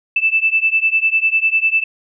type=beating tone pair; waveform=sine; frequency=2637 / 2647 Hz; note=E7 / E7; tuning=0 / +7 cents; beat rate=10 Hz; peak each=-15 / -16 dBFS; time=0.16-1.84 s; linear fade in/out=5 ms; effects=none